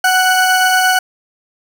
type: tone pair together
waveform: 40% pulse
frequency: 744.3 / 1480 Hz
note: F#5 / F#6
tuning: +10 / 0 cents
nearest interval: octave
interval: 1190 cents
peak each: -12 dBFS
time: 0.04-0.99 s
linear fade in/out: 5 ms
effects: none